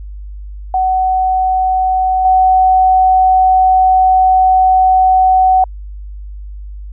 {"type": "tone with level steps", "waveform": "sine", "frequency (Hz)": 750, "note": "F#5", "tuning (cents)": 23, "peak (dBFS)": [-10, -6], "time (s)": [0.74, 5.64], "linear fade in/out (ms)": 2, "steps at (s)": 2.25, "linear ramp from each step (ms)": 2, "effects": ["added 50 Hz sine -25 dBFS peak until 6.92 s"]}